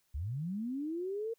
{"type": "linear sweep", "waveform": "sine", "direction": "up", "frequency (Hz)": [61.74, 466.2], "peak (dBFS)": -34, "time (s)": [0.14, 1.34], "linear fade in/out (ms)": 10, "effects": ["white hiss -75 dBFS RMS until 1.38 s"]}